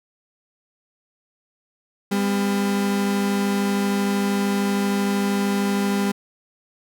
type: tone pair together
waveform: 35% pulse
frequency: 200 / 253 Hz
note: G3 / B3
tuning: +35 / +42 cents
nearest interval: major third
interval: 407 cents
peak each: -18 / -27 dBFS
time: 2.11-6.12 s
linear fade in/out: 10 ms
effects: none